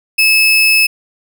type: tone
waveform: 35% pulse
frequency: 2600 Hz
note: E7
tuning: 24 cents flat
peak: -6 dBFS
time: 0.18-0.87 s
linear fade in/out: 10 ms
effects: none